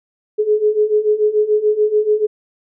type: beating tone pair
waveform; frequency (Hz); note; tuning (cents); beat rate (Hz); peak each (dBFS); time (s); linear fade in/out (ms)
sine; 420 / 426.9; G#4 / G#4; +19 / +48; 6.9; -17 / -14; 0.38-2.27; 20
effects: none